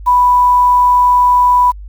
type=tone with quantisation; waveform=sine; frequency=987.8 Hz; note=B5; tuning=in tune; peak=-6 dBFS; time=0.06-1.72 s; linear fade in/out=20 ms; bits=6; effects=added 50 Hz sine -27 dBFS peak until 1.88 s